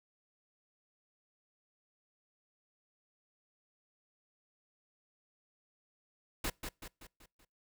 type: noise with echo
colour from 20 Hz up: pink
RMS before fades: -35 dBFS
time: 6.44-6.5 s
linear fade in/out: 5 ms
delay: 190 ms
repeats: 5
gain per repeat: -6 dB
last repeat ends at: 7.45 s
effects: noise-tail reverb RT60 0.3 s tail -26 dB re dry